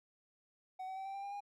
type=tone with pitch steps; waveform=triangle; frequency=750 / 760 / 770.2 / 780.5 / 790.9 / 801.5 / 812.2 Hz; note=F#5 / F#5 / G5 / G5 / G5 / G5 / G#5; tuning=+23 / +46 / -31 / -8 / +15 / +38 / -39 cents; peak=-39 dBFS; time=0.79-1.406 s; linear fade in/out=10 ms; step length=88 ms; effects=none